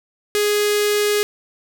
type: tone with notch filter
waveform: sawtooth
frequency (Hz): 415.6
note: G#4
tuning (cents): +1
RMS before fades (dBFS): -18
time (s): 0.35-1.23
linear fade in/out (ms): 0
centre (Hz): 890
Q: 0.71
effects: none